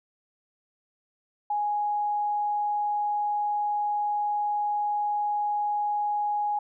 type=tone; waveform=sine; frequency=830.6 Hz; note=G#5; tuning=in tune; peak=-24 dBFS; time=1.5-6.59 s; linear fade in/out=5 ms; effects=none